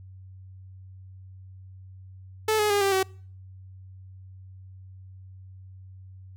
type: tone with pitch steps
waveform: sawtooth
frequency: 435.1 / 420.8 / 406.9 / 393.5 / 380.5 Hz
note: A4 / G#4 / G#4 / G4 / F#4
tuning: -19 / +23 / -35 / +7 / +48 cents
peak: -17 dBFS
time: 2.48-3.03 s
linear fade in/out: 5 ms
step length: 110 ms
effects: noise-tail reverb RT60 0.5 s tail -26 dB re dry + added 94 Hz sine -43 dBFS peak until 6.36 s